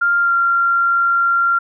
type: tone with pitch glide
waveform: sine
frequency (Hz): 1396.9 to 1380.9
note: F6 to F6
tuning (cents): 0 to -20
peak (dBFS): -12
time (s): 0.01-1.59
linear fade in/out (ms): 10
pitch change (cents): -20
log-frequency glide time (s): 0.2-0.33
effects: none